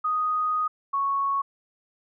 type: tone pair in turn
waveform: sine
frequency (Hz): 1244.5 / 1107.1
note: D#6 / C#6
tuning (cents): 0 / -3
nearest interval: major second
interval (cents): 203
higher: first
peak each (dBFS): -22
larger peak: neither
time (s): 0.04-0.68 / 0.93-1.42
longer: first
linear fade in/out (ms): 10
effects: none